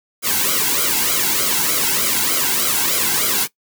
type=noise with flanger; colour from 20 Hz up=white; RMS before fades=-18 dBFS; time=0.22-3.48 s; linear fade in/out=50 ms; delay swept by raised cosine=1.1 to 1.7 ms; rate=3.3 Hz; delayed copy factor=-0.9; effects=noise-tail reverb RT60 0.1 s tail -19 dB re dry